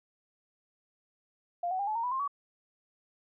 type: tone with pitch steps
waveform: sine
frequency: 698.5 / 748.6 / 802.4 / 860 / 921.7 / 987.8 / 1058.7 / 1134.7 Hz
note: F5 / F#5 / G5 / A5 / A#5 / B5 / C6 / C#6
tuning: 0 / +20 / +40 / -40 / -20 / 0 / +20 / +40 cents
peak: -29 dBFS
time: 1.63-2.278 s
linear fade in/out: 5 ms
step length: 81 ms
effects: none